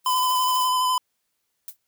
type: noise with tremolo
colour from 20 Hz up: violet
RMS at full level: -31 dBFS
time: 0.04-0.7 s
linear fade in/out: 50 ms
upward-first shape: sine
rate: 16 Hz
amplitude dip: 45%
type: tone with vibrato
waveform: square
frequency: 1012 Hz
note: B5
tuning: 42 cents sharp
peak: -20 dBFS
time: 0.06-0.98 s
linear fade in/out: 2 ms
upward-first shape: square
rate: 12 Hz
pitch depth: 15 cents each way
type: noise with exponential decay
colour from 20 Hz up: violet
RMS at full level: -30 dBFS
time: 1.68-1.77 s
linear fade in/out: 2 ms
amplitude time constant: 18 ms
effects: white hiss -75 dBFS RMS until 1.87 s